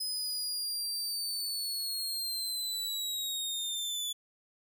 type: linear sweep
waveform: sawtooth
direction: down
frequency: 5060 to 3447 Hz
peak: -30 dBFS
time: 0-4.13 s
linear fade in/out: 10 ms
effects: none